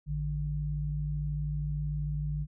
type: tone pair together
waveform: sine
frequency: 55.74 / 148.8 Hz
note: A1 / D3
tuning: +23 / +23 cents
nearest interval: octave + perfect fourth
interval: 1700 cents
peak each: -34 / -31 dBFS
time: 0.06-2.47 s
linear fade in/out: 50 ms
effects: none